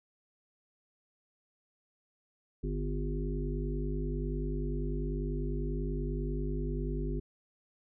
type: harmonic tone with a mistuned harmonic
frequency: 50.2 Hz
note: G1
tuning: 42 cents sharp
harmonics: 1 / 3 / 5 / 7 / 8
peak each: -33 / -38 / -40 / -41 / -42 dBFS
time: 2.63-7.2 s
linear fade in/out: 10 ms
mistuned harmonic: 3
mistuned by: -18 cents
effects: none